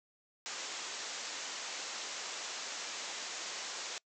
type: low-pass noise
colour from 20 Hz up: white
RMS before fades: -42 dBFS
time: 0.46-3.98 s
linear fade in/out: 0 ms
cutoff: 7500 Hz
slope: 96 dB/octave
effects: noise-tail reverb RT60 0.1 s tail -25 dB re dry + high-pass 400 Hz 12 dB/octave